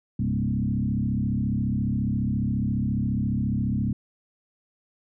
sine tone with frequency modulation, 164.2 Hz, E3, 6 cents flat, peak -22 dBFS, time 0.19-3.93 s, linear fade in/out 5 ms, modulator 34.5 Hz, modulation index 2.5, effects none

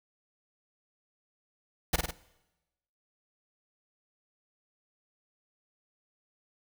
pink noise with echo, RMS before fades -25 dBFS, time 1.93-1.96 s, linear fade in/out 5 ms, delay 50 ms, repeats 3, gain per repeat -4 dB, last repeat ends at 2.11 s, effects noise-tail reverb RT60 1.0 s tail -20 dB re dry

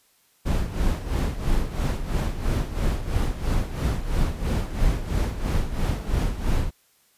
brown noise with tremolo, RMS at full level -21 dBFS, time 0.45-6.71 s, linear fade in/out 20 ms, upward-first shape sine, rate 3 Hz, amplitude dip 70%, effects white hiss -62 dBFS RMS until 7.17 s + resampled to 32000 Hz

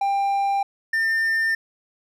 triangle tone pair in turn, 794 / 1802.1 Hz, G5 / A6, +22 / +41 cents, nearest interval octave + major second, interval 1419 cents, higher second, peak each -17 dBFS, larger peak neither, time 0.01-0.63 / 0.93-1.55 s, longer neither, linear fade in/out 5 ms, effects none

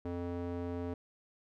square tone with band-pass filter, 87.3 Hz, F2, in tune, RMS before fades -38 dBFS, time 0.05-0.94 s, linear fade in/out 5 ms, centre 380 Hz, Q 1.1, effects none

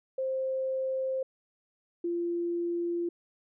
sine tone pair in turn, 526 / 344.2 Hz, C5 / F4, +9 / -25 cents, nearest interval perfect fifth, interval 734 cents, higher first, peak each -28 dBFS, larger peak neither, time 0.18-1.23 / 2.04-3.09 s, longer neither, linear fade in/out 5 ms, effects none

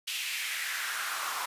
pink noise with high-pass filter sweep, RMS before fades -34 dBFS, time 0.07-1.46 s, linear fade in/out 10 ms, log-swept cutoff 2900 to 990 Hz, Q 2.8, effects resampled to 32000 Hz

